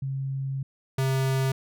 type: tone pair in turn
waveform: sine / square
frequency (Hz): 135.3 / 133.21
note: C#3 / C3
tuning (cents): -42 / +31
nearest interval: unison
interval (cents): 27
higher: first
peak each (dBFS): -27 / -23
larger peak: second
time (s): 0.02-0.63 / 0.98-1.52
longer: first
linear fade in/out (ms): 5
effects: none

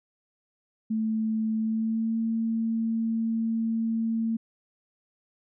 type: tone with pitch glide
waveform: sine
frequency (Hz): 220 to 225.9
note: A3 to A3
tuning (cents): 0 to +46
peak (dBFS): -24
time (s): 0.9-4.37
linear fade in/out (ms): 10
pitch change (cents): +46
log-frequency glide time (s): 1.57-2.17
effects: none

